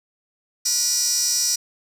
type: tone with high-pass filter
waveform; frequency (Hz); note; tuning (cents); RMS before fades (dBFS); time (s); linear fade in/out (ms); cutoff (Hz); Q
15% pulse; 484.3; B4; -34; -21; 0.65-1.56; 10; 6000; 9.1
effects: none